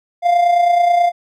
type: tone with amplitude modulation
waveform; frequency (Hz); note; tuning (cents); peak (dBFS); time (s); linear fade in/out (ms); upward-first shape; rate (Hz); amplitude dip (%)
triangle; 698.5; F5; 0; -6; 0.22-1.12; 50; sine; 29.3; 50
effects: none